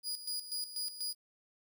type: tone with tremolo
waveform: sawtooth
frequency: 4903 Hz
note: D#8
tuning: 26 cents flat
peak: -32 dBFS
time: 0.03-1.15 s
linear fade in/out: 50 ms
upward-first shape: square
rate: 4.1 Hz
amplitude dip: 70%
effects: 12-bit